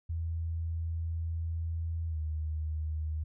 sine tone with pitch glide, 82.41 to 77.78 Hz, E2 to D#2, 0 to 0 cents, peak -31 dBFS, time 0.09-3.24 s, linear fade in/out 10 ms, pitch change -100 cents, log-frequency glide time 2.08-2.18 s, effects none

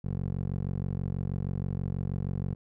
15% pulse tone with band-pass filter, 46.25 Hz, F#1, in tune, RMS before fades -32 dBFS, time 0.04-2.55 s, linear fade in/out 10 ms, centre 150 Hz, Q 0.97, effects none

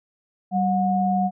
sine tone pair together, 192.29 / 726 Hz, G3 / F#5, -33 / -33 cents, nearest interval octave + major seventh, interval 2300 cents, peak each -21 dBFS, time 0.51-1.31 s, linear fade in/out 50 ms, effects none

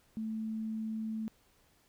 sine tone, 220 Hz, A3, in tune, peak -34 dBFS, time 0.17-1.28 s, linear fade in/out 0 ms, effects pink hiss -68 dBFS RMS until 1.88 s

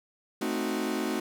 40% pulse chord, A diminished seventh, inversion none, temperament equal, 220 / 261.6 / 311.1 / 370 Hz, A3 / C4 / Eb4 / Gb4, 0 / 0 / 0 / 0 cents, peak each -33 dBFS, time 0.41-1.2 s, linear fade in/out 5 ms, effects none

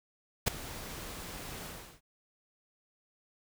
pink noise with ADSR envelope, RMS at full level -24 dBFS, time 0.46-2.01 s, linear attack 19 ms, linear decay 6 ms, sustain -19 dB, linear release 350 ms, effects none

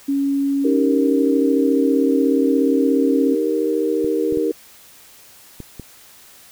sine tone with pitch glide, 278.2 to 274.2 Hz, C#4 to C#4, +6 to -19 cents, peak -16 dBFS, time 0.08-3.35 s, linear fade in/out 10 ms, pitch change -25 cents, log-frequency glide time 1.31-2.05 s
sine chord, Eb major, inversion none, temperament equal, 311.1 / 392 / 466.2 Hz, Eb4 / G4 / Bb4, 0 / 0 / 0 cents, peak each -21 / -22 / -20 dBFS, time 0.64-4.52 s, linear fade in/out 10 ms
clicks, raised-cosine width 3 ms, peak -19 dBFS, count 5, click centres 4.045 / 4.325 / 4.373 / 5.603 / 5.797 s
effects white hiss -46 dBFS RMS until 6.51 s

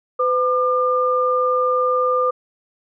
sine tone pair together, 505.4 / 1202 Hz, B4 / D6, +40 / +40 cents, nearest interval octave + minor third, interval 1500 cents, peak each -18 dBFS, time 0.19-2.31 s, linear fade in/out 10 ms, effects none

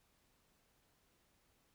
silence, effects pink hiss -75 dBFS RMS until 1.74 s

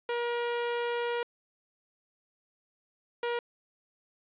sawtooth tone pair in turn, 476.3 / 476.3 Hz, A#4 / A#4, +37 / +37 cents, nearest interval unison, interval 0 cents, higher neither, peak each -25 dBFS, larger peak neither, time 0.09-1.23 / 3.23-3.39 s, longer first, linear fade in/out 2 ms, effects resampled to 8000 Hz + 10-bit

